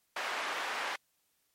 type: band-pass noise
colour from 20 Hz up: white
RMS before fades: -36 dBFS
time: 0.16-0.96 s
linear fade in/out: 5 ms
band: 630 to 1900 Hz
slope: 12 dB/octave
effects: white hiss -75 dBFS RMS until 1.54 s + MP3 64 kbps